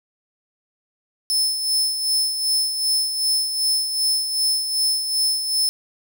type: tone with tremolo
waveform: sawtooth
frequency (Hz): 5250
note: E8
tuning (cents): -8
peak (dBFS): -14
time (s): 1.3-5.69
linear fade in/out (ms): 0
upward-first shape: sine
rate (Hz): 2.6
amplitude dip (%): 55
effects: none